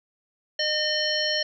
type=harmonic tone; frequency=609 Hz; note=D#5; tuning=37 cents flat; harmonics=1 / 3 / 5 / 7 / 9; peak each=-29 / -29 / -29 / -29 / -29 dBFS; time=0.59-1.43 s; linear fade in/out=5 ms; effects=none